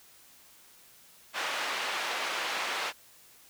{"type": "band-pass noise", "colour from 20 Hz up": "white", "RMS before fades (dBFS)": -33, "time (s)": [1.33, 2.93], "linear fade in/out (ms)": 50, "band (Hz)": [540, 2700], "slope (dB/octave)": 12, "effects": ["white hiss -57 dBFS RMS until 3.49 s"]}